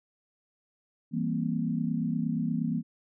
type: chord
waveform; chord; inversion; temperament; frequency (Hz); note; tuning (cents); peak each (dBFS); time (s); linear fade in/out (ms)
sine; C dominant seventh; first; equal; 164.81 / 196 / 233.1 / 261.6; E3 / G3 / Bb3 / C4; 0 / 0 / 0 / 0; -31 / -35 / -30 / -35; 1.11-2.83; 50
effects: none

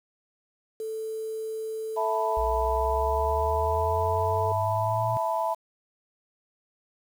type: tone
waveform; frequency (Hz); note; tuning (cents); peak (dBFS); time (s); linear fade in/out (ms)
sine; 440; A4; 0; -30; 0.8-4.52; 2
type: chord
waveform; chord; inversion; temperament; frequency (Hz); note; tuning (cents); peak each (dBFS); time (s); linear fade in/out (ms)
sine; E suspended fourth; none; just; 659.3 / 879 / 988.9; E5 / A5 / B5; 0 / -2 / +2; -28 / -29 / -29; 1.96-5.55; 20
type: exponential sweep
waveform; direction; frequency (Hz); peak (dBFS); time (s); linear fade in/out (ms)
sine; up; 58 to 117.3; -29; 2.37-5.17; 0
effects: 8-bit

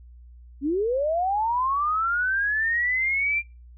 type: linear sweep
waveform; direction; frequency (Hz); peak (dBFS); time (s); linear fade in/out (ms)
sine; up; 261 to 2387; -21; 0.61-3.43; 50
effects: noise-tail reverb RT60 0.3 s tail -26 dB re dry + added 60 Hz sine -44 dBFS peak until 3.77 s

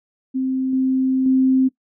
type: tone with level steps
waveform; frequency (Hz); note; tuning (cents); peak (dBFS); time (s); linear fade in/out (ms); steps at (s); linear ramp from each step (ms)
sine; 261.6; C4; 0; -18 / -15 / -12; 0.34-1.69; 20; 0.73 / 1.26; 2
effects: noise-tail reverb RT60 0.1 s tail -19 dB re dry

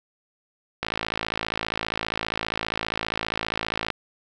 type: click train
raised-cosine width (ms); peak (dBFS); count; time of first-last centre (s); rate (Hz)
0.3; -9; 170; 0.83-3.903; 55
effects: none

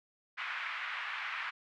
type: band-pass noise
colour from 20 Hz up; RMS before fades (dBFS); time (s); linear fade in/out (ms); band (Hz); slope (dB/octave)
white; -39; 0.37-1.51; 20; 1100 to 2400; 24
effects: none

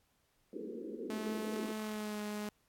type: band-pass noise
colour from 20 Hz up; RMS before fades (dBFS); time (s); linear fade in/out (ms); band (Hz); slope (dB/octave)
white; -43; 0.53-1.72; 2; 200 to 490; 96
type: tone with pitch glide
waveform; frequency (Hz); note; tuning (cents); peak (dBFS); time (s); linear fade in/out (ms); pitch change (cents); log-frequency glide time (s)
sawtooth; 216.2 to 209.4; A3 to G#3; -30 to +15; -34; 1.1-2.49; 2; -55; 1.77-2.21
effects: pink hiss -75 dBFS RMS until 2.68 s + AAC 64 kbps

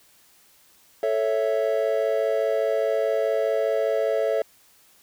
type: chord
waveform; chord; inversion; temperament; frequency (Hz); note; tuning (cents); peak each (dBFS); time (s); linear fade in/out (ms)
triangle; A major; none; equal; 440 / 554.4 / 659.3; A4 / C#5 / E5; 0 / 0 / 0; -23; 1.03-4.42; 2
effects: white hiss -57 dBFS RMS until 5.02 s

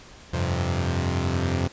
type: chord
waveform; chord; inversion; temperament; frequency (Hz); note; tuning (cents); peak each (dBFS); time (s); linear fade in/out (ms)
sawtooth; F suspended second; none; equal; 87.31 / 98 / 130.81; F2 / G2 / C3; 0 / 0 / 0; -21 / -26 / -24; 0.33-1.68; 10
effects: pink hiss -47 dBFS RMS until 1.72 s + resampled to 16000 Hz

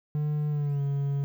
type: tone with pitch glide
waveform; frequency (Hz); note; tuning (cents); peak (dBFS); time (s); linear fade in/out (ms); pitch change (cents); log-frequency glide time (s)
triangle; 149.7 to 140.48; D3 to C#3; +33 to +23; -23; 0.15-1.24; 0; -110; 0.48-0.81
effects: 10-bit

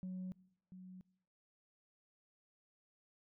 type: tone with echo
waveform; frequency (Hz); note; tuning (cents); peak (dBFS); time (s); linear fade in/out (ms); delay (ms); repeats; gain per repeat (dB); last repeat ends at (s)
sine; 184.7; F#3; -3; -39; 0.03-0.32; 0; 690; 1; -11; 1.01
effects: noise-tail reverb RT60 0.9 s tail -24 dB re dry + tanh soft clip ceiling -39 dBFS

